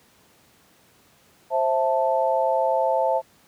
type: chord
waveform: sine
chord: A minor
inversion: first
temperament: just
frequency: 528 / 660 / 880 Hz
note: C5 / E5 / A5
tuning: +16 / +2 / 0 cents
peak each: -23 dBFS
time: 1.5-3.22 s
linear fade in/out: 50 ms
effects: pink hiss -57 dBFS RMS until 3.47 s + high-pass 100 Hz 12 dB/octave